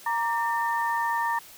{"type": "tone cluster", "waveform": "sine", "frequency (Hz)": [932, 1170, 1807], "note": ["A#5", "D6", "A6"], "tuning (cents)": [-1, -7, 46], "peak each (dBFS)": [-25, -33, -30], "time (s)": [0.06, 1.39], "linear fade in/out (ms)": 5, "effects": ["white hiss -48 dBFS RMS until 1.57 s"]}